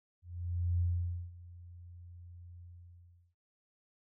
sine tone with ADSR envelope, 87.31 Hz, F2, in tune, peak -27 dBFS, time 0.22-3.35 s, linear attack 580 ms, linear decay 510 ms, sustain -21 dB, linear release 730 ms, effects none

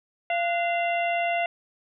harmonic tone with a mistuned harmonic, 689 Hz, F5, 24 cents flat, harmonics 1 / 2 / 3 / 4 / 5, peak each -24 / -37 / -30 / -32 / -45 dBFS, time 0.3-1.46 s, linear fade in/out 2 ms, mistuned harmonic 2, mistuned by +100 cents, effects none

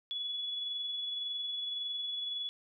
sine tone with amplitude modulation, 3400 Hz, G#7, 40 cents sharp, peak -33 dBFS, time 0.11-2.49 s, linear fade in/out 0 ms, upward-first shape sine, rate 21.8 Hz, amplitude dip 30%, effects none

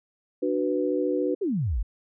sine chord, B minor, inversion first, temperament just, 296.3 / 370.4 / 493.9 Hz, D4 / F#4 / B4, +15 / +2 / 0 cents, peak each -27 / -27 / -27 dBFS, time 0.42-1.35 s, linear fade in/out 10 ms
sine exponential sweep, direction down, 436.8 to 42.41 Hz, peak -23 dBFS, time 1.41-1.83 s, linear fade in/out 10 ms
effects none

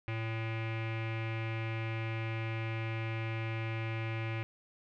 square tone with low-pass filter, 112.5 Hz, A2, 39 cents sharp, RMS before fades -36 dBFS, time 0.08-4.43 s, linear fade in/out 0 ms, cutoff 2400 Hz, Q 4.8, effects none

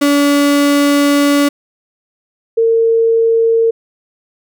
35% pulse / sine tone pair in turn, 286.1 / 455.5 Hz, D4 / A#4, -45 / -40 cents, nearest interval minor sixth, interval 805 cents, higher second, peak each -7 / -8 dBFS, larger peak first, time 0.01-1.49 / 2.57-3.71 s, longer first, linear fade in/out 10 ms, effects none

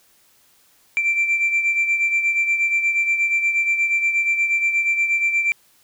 sine beating tone pair, 2348 / 2356.4 Hz, D7 / D7, -1 / +5 cents, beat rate 8.4 Hz, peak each -16 / -23 dBFS, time 0.97-5.52 s, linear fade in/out 0 ms, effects tanh soft clip ceiling -13 dBFS + white hiss -57 dBFS RMS until 5.83 s

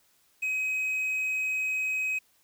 triangle tone with quantisation, 2532 Hz, D#7, 30 cents sharp, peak -25 dBFS, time 0.42-2.19 s, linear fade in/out 10 ms, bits 9, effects white hiss -66 dBFS RMS until 2.43 s

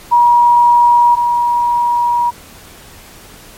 sine tone pair in turn, 957 / 957 Hz, A#5 / A#5, +45 / +45 cents, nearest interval unison, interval 0 cents, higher neither, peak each -5 / -10 dBFS, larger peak first, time 0.11-1.16 / 1.16-2.31 s, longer second, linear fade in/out 20 ms, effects pink hiss -38 dBFS RMS until 3.57 s + MP3 64 kbps

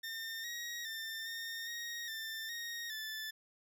20% pulse tone with pitch steps, 1813 / 1893 / 1794 / 1829 / 1874 / 1785 / 1867 / 1752 Hz, A#6 / A#6 / A6 / A#6 / A#6 / A6 / A#6 / A6, -49 / +26 / +33 / -33 / +9 / +24 / +2 / -8 cents, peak -35 dBFS, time 0.03-3.31 s, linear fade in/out 10 ms, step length 410 ms, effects none

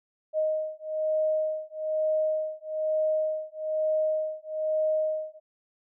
sine beating tone pair, 622.3 / 623.4 Hz, D#5 / D#5, 0 / +3 cents, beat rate 1.1 Hz, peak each -28 dBFS, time 0.33-5.4 s, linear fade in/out 50 ms, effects none

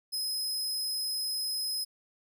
sawtooth tone, 5090 Hz, D#8, 39 cents sharp, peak -28 dBFS, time 0.12-1.85 s, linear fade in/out 20 ms, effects none

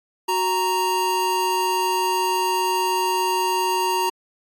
square tone pair together, 369.8 / 931.8 Hz, F#4 / A#5, -1 / -1 cents, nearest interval octave + major third, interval 1600 cents, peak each -26 / -21 dBFS, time 0.28-4.1 s, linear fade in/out 10 ms, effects AAC 64 kbps

